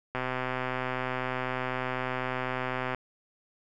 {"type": "click train", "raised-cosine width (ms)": 0.5, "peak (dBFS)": -16, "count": 359, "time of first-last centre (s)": [0.15, 2.947], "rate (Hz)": 128, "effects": []}